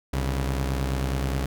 sawtooth tone pair together, 65.2 / 139.76 Hz, C2 / C#3, -5 / +15 cents, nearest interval octave + minor second, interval 1320 cents, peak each -21 / -27 dBFS, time 0.13-1.46 s, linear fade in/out 5 ms, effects none

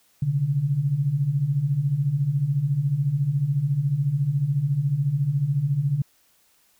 sine beating tone pair, 130.81 / 144.81 Hz, C3 / D3, 0 / -24 cents, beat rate 14 Hz, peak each -26 / -21 dBFS, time 0.22-6.02 s, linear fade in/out 5 ms, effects white hiss -62 dBFS RMS until 6.79 s

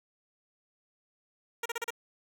10% pulse tone bursts, 466.3 Hz, A#4, 1 cent sharp, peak -23 dBFS, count 5, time 1.63-1.905 s, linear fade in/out 5 ms, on 27 ms, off 35 ms, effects none

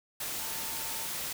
sine tone in noise, 898 Hz, A5, 35 cents sharp, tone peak -47 dBFS, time 0.39-1.07 s, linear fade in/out 5 ms, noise white, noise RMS -36 dBFS, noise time 0.2-1.33 s, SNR -14 dB, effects none

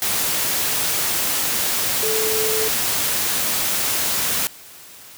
sine tone in noise, 437.8 Hz, A4, 9 cents flat, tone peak -22 dBFS, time 2.03-2.68 s, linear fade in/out 0 ms, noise white, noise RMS -21 dBFS, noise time 0.02-4.47 s, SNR -4 dB, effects white hiss -42 dBFS RMS until 5.17 s + high-pass 60 Hz 12 dB/octave

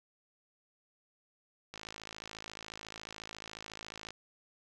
click train, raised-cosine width 0.2 ms, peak -26 dBFS, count 129, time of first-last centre 1.74-4.106 s, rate 54.1 Hz, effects none

